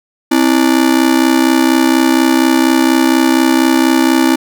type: ring-modulated tone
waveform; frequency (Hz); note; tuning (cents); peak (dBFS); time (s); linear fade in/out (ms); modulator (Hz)
45% pulse; 293.7; D4; 0; -5; 0.31-4.36; 10; 32.1
effects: none